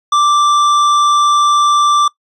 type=tone with hard clipping; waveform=triangle; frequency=1174.7 Hz; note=D6; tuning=in tune; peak=-10 dBFS; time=0.12-2.08 s; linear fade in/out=5 ms; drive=14 dB; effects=noise-tail reverb RT60 0.1 s tail -21 dB re dry + resampled to 32000 Hz